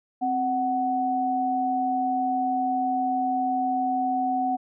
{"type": "tone pair together", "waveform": "sine", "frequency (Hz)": [261.6, 744.6], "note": ["C4", "F#5"], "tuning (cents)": [0, 11], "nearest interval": "octave + tritone", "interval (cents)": 1811, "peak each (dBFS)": [-28, -23], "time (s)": [0.21, 4.57], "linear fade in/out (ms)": 20, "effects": []}